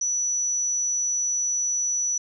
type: tone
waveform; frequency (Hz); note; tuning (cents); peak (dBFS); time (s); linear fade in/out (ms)
sine; 5920; F#8; 0; -22; 0.01-2.18; 5
effects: none